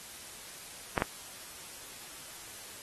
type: clicks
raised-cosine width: 0.5 ms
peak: -12 dBFS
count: 2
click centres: 0.978 / 1.021 s
effects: white hiss -47 dBFS RMS until 2.82 s + AAC 32 kbps